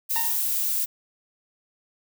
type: noise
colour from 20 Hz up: violet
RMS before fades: -25 dBFS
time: 0.09-0.86 s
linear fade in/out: 20 ms
type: tone with exponential decay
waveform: sawtooth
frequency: 920 Hz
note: A#5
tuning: 23 cents flat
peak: -22 dBFS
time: 0.16-0.51 s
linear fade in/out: 0 ms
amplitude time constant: 75 ms
effects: none